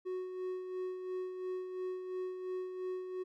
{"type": "tone with tremolo", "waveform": "triangle", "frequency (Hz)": 369, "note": "F#4", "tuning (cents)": -5, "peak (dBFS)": -33, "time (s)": [0.05, 3.24], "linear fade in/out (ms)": 20, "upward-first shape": "sine", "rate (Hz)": 2.9, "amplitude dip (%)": 50, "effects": []}